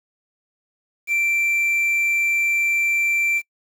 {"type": "tone with quantisation", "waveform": "triangle", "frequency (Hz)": 2349, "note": "D7", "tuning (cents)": 0, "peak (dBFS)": -16, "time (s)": [1.07, 3.42], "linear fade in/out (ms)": 50, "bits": 7, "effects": ["noise-tail reverb RT60 0.1 s tail -26 dB re dry"]}